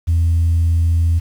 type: tone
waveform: sine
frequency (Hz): 83.5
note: E2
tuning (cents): +23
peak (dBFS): -10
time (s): 0.07-1.2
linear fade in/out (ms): 20
effects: tanh soft clip ceiling -9 dBFS + 7-bit